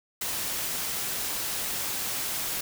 white noise, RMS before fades -31 dBFS, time 0.21-2.61 s, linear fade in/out 5 ms, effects none

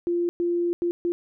sine tone bursts at uneven times, 346.5 Hz, F4, 14 cents flat, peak -21 dBFS, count 4, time 0.07-0.29 / 0.4-0.73 / 0.82-0.91 / 1.05-1.12 s, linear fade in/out 0 ms, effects none

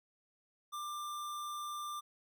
square tone, 1188 Hz, D6, 20 cents sharp, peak -40 dBFS, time 0.72-2.01 s, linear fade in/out 20 ms, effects none

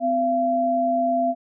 sine tone pair together, 255.5 / 682.1 Hz, C4 / F5, -41 / -41 cents, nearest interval octave + perfect fourth, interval 1700 cents, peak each -25 / -19 dBFS, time 0-1.35 s, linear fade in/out 50 ms, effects none

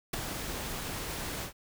pink noise with ADSR envelope, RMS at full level -29 dBFS, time 0.13-1.53 s, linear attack 9 ms, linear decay 7 ms, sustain -8 dB, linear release 100 ms, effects none

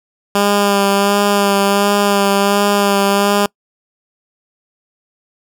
10% pulse tone with vibrato, 201 Hz, G3, 44 cents sharp, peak -3 dBFS, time 0.35-3.46 s, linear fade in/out 2 ms, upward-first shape sine, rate 1.4 Hz, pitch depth 21 cents each way, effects noise-tail reverb RT60 0.1 s tail -26 dB re dry

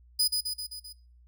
sawtooth tone with echo, 4978 Hz, D#8, in tune, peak -19 dBFS, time 0.19-0.28 s, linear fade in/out 10 ms, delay 130 ms, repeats 5, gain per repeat -4 dB, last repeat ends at 0.93 s, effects noise-tail reverb RT60 0.5 s tail -24 dB re dry + added 60 Hz sine -54 dBFS peak until 1.27 s

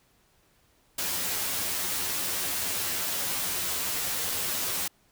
white noise with comb filter, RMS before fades -30 dBFS, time 0.98-4.88 s, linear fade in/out 5 ms, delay 11 ms, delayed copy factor +0.8, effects pink hiss -65 dBFS RMS until 5.11 s

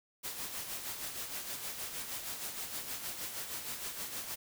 white noise with tremolo, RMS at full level -39 dBFS, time 0.23-4.36 s, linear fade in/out 20 ms, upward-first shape sine, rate 6.4 Hz, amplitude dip 50%, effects none

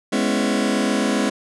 sawtooth chord, C# minor seventh, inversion second, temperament just, 207.9 / 249.5 / 277.2 / 332.6 Hz, G#3 / B3 / C#4 / E4, +2 / +18 / 0 / +16 cents, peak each -18 / -19 / -19 / -23 dBFS, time 0.12-1.3 s, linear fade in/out 10 ms, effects resampled to 24000 Hz

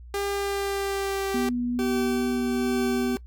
sawtooth tone with pitch glide, 400.8 to 390.3 Hz, G4 to G4, +38 to -8 cents, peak -22 dBFS, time 0.14-1.49 s, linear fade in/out 2 ms, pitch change -46 cents, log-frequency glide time 0.31-1.28 s
sine tone with vibrato, 244.4 Hz, B3, 18 cents flat, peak -24 dBFS, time 1.34-3.16 s, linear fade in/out 5 ms, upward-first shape sine, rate 2.4 Hz, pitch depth 9 cents each way
40% pulse tone with tremolo, 385.6 Hz, G4, 28 cents flat, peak -24 dBFS, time 1.79-3.17 s, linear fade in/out 0 ms, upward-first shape triangle, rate 1.2 Hz, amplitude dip 45%
effects noise-tail reverb RT60 0.1 s tail -20 dB re dry + added 60 Hz sine -41 dBFS peak until 3.26 s

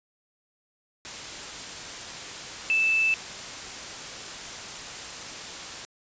sine tone in noise, 2637 Hz, E7, in tune, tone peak -20 dBFS, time 2.7-3.14 s, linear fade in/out 0 ms, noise white, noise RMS -37 dBFS, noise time 1.05-5.85 s, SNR +14 dB, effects resampled to 16000 Hz

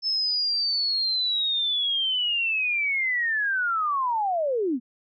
sine linear sweep, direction down, 5274 to 223.4 Hz, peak -22 dBFS, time 0.02-4.8 s, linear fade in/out 50 ms, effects none

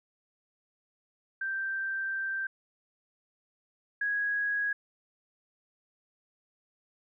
sine tone pair in turn, 1568 / 1657.1 Hz, G6 / G#6, 0 / -4 cents, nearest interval minor second, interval 96 cents, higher second, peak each -30 / -27 dBFS, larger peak second, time 1.41-2.47 / 4.01-4.73 s, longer first, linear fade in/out 5 ms, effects none

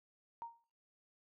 sine tone with exponential decay, 930 Hz, A#5, 4 cents flat, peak -39 dBFS, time 0.42-0.64 s, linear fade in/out 0 ms, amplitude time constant 46 ms, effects noise-tail reverb RT60 0.4 s tail -17 dB re dry

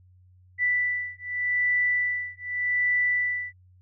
sine beating tone pair, 1975.5 / 1976.34 Hz, B6 / B6, 0 / +1 cents, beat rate 0.84 Hz, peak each -26 dBFS, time 0.58-3.53 s, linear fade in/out 50 ms, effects added 91 Hz sine -53 dBFS peak until 3.81 s

